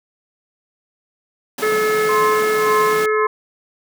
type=high-pass noise; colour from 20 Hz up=pink; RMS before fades=-28 dBFS; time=1.58-3.06 s; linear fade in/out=5 ms; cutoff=150 Hz; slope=48 dB/octave
type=harmonic tone; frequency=430 Hz; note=A4; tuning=40 cents flat; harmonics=1 / 3 / 4 / 5; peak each=-16 / -22 / -25 / -27 dBFS; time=1.62-3.27 s; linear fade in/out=10 ms
type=tone with tremolo; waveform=sine; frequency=1049 Hz; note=C6; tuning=4 cents sharp; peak=-15 dBFS; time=2.09-3.27 s; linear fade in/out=2 ms; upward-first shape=sine; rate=1.8 Hz; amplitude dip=95%
effects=none